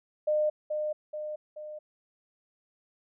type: tone with echo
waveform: sine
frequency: 607 Hz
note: D#5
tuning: 43 cents flat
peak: -23 dBFS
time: 0.27-0.5 s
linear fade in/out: 10 ms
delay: 430 ms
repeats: 3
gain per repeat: -5 dB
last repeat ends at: 1.79 s
effects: none